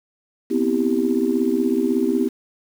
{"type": "chord", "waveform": "sine", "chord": "C major seventh", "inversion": "third", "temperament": "just", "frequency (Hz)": [245.3, 261.6, 327, 392.4], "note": ["B3", "C4", "E4", "G4"], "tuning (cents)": [-12, 0, -14, 2], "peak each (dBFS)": -22, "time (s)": [0.5, 2.29], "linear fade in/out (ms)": 20, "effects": ["tanh soft clip ceiling -6 dBFS", "7-bit"]}